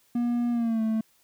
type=tone with pitch glide; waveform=triangle; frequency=239.5 to 220.9 Hz; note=A#3 to A3; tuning=+47 to +7 cents; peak=-21 dBFS; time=0.15-1.01 s; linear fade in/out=5 ms; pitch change=-140 cents; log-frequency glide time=0.51-0.82 s; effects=white hiss -64 dBFS RMS until 1.23 s